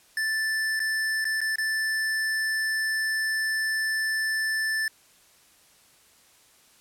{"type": "tone with dropouts", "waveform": "square", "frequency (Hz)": 1760, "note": "A6", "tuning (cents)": 0, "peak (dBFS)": -25, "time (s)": [0.17, 4.88], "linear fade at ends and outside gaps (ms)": 2, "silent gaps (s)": [[0.794, 0.801], [1.244, 1.252], [1.406, 1.414], [1.558, 1.583]], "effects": ["white hiss -58 dBFS RMS until 6.8 s", "low-pass 12000 Hz 12 dB/octave"]}